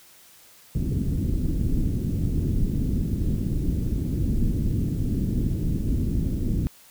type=low-pass noise; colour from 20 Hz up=pink; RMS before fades=-24 dBFS; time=0.75-6.67 s; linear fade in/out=0 ms; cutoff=290 Hz; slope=24 dB/octave; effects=white hiss -52 dBFS RMS until 6.9 s